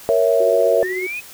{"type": "chord", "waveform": "sine", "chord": "A# diminished", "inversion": "none", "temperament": "equal", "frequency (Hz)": [466.2, 554.4, 659.3], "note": ["A#4", "C#5", "E5"], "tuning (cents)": [0, 0, 0], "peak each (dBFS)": -17, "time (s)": [0.09, 0.83], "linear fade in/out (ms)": 0}
{"type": "tone with tremolo", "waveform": "sine", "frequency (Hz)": 370, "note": "F#4", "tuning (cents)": 0, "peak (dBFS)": -21, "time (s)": [0.4, 1.07], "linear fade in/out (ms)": 5, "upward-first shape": "sine", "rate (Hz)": 16, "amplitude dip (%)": 40}
{"type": "linear sweep", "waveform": "sine", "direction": "up", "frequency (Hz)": [1743, 2553], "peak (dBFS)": -24, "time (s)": [0.82, 1.21], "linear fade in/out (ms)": 20}
{"effects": ["white hiss -40 dBFS RMS until 1.33 s"]}